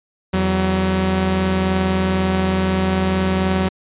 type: tone pair together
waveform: sawtooth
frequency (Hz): 84 / 188.57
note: E2 / F#3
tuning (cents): +33 / +33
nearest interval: octave + major second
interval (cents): 1400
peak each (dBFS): -18 / -13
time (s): 0.33-3.69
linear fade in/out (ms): 10
effects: resampled to 8000 Hz